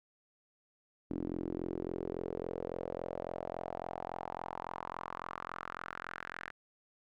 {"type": "tone with band-pass filter sweep", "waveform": "sawtooth", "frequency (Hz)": 43.59, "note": "F1", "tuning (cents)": -3, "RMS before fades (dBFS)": -41, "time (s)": [1.1, 6.51], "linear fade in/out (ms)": 10, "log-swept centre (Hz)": [290, 1700], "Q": 3.4, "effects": []}